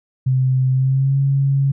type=tone with pitch glide; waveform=sine; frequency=130 to 137.73 Hz; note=C3 to C#3; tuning=-11 to -11 cents; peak=-13 dBFS; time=0.26-1.72 s; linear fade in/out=10 ms; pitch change=+100 cents; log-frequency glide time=0.72-1.18 s; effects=none